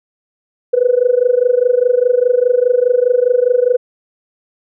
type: tone with amplitude modulation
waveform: sine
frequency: 493.9 Hz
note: B4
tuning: in tune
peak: -5 dBFS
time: 0.73-3.77 s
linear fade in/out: 10 ms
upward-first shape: sine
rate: 24.9 Hz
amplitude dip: 90%
effects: tanh soft clip ceiling -1 dBFS